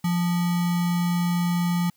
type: tone with sample-and-hold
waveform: sine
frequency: 174.4 Hz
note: F3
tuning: 2 cents flat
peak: -20 dBFS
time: 0.04-1.9 s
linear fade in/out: 5 ms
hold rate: 1050 Hz
effects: white hiss -65 dBFS RMS until 1.96 s